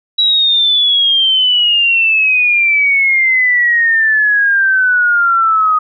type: exponential sweep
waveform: sine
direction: down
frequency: 3904 to 1244.5 Hz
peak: -8 dBFS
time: 0.18-5.79 s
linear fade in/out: 10 ms
effects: none